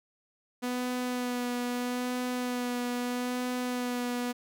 sawtooth tone with vibrato, 246.9 Hz, B3, in tune, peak -26 dBFS, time 0.62-4.33 s, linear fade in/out 20 ms, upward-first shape sine, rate 0.78 Hz, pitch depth 18 cents each way, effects none

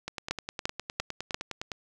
two click trains, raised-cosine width 0.2 ms, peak -11 / -17 dBFS, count 4 / 17, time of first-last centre 0.31-1.344 / 0.08-1.718 s, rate 2.9 / 9.77 Hz, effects none

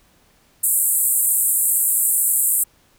pink band-pass noise, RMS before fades -18 dBFS, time 0.63-2.64 s, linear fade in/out 10 ms, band 7800 to 15000 Hz, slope 96 dB/octave, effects pink hiss -57 dBFS RMS until 2.98 s

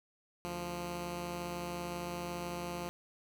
10% pulse tone pair together, 73.42 / 174.62 Hz, D2 / F3, 0 / 0 cents, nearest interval octave + minor third, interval 1500 cents, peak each -39 / -30 dBFS, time 0.45-2.89 s, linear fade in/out 0 ms, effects none

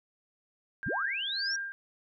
sine tone with tremolo, 1597 Hz, G6, 32 cents sharp, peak -31 dBFS, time 0.83-1.72 s, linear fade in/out 0 ms, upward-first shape sine, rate 1.8 Hz, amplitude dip 75%
sine linear sweep, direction up, 58.27 to 5730 Hz, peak -31 dBFS, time 0.86-1.56 s, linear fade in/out 5 ms
effects none

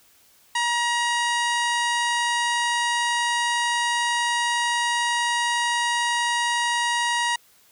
harmonic tone, 951 Hz, A#5, 34 cents sharp, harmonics 1 / 2 / 3 / 4 / 5 / 6 / 7 / 8 / 9 / 10, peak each -24 / -25 / -30 / -32 / -37 / -38 / -36 / -42 / -40 / -38 dBFS, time 0.55-7.36 s, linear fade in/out 5 ms, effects white hiss -57 dBFS RMS until 7.71 s

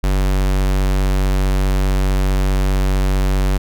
square tone, 47.65 Hz, G1, 48 cents flat, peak -14 dBFS, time 0.03-3.58 s, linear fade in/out 10 ms, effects none

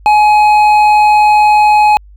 sine tone with hard clipping, 843 Hz, G#5, 26 cents sharp, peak -6 dBFS, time 0.06-1.97 s, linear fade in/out 0 ms, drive 7 dB, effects added 50 Hz sine -35 dBFS peak until 2.16 s

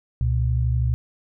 sine tone pair together, 68.23 / 120.6 Hz, C#2 / B2, -27 / -41 cents, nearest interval minor seventh, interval 986 cents, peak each -21 dBFS, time 0.21-0.94 s, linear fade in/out 0 ms, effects none

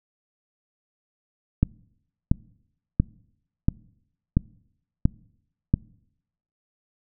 click train, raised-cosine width 5 ms, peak -5 dBFS, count 7, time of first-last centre 1.63-5.74 s, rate 1.46 Hz, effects noise-tail reverb RT60 0.8 s tail -25 dB re dry

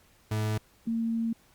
40% pulse / sine tone pair in turn, 107.7 / 228.2 Hz, A2 / A#3, -37 / -37 cents, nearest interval octave + minor second, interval 1300 cents, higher second, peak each -26 dBFS, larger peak neither, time 0.31-0.58 / 0.87-1.33 s, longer second, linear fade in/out 5 ms, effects pink hiss -62 dBFS RMS until 1.54 s + Opus 48 kbps

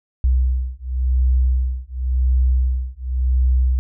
sine beating tone pair, 63 / 63.92 Hz, B1 / C2, +35 / -40 cents, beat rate 0.92 Hz, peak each -18 dBFS, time 0.24-3.79 s, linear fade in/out 0 ms, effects none

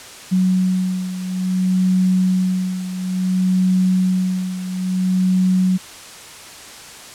sine beating tone pair, 185 / 185.58 Hz, F#3 / F#3, 0 / +5 cents, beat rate 0.58 Hz, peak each -16 / -21 dBFS, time 0.31-5.78 s, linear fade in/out 20 ms, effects white hiss -37 dBFS RMS until 7.14 s + low-pass 9000 Hz 12 dB/octave

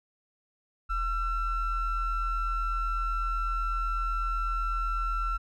triangle ring-modulated tone, 656 Hz, E5, 9 cents flat, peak -21 dBFS, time 0.89-5.38 s, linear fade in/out 20 ms, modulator 696 Hz, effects tanh soft clip ceiling -18 dBFS

